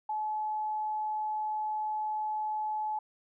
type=tone; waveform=sine; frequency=857 Hz; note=A5; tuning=46 cents flat; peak=-30 dBFS; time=0.09-2.99 s; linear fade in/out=5 ms; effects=none